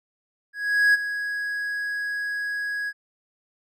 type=tone with ADSR envelope; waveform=triangle; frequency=1661.2 Hz; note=G#6; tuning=in tune; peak=-12 dBFS; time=0.53-2.93 s; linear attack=410 ms; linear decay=22 ms; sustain=-12 dB; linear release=48 ms; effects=none